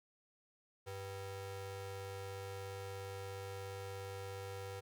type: ring-modulated tone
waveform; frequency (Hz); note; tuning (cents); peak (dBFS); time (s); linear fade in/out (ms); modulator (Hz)
35% pulse; 293; D4; -4; -39; 0.86-4.81; 20; 195
effects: none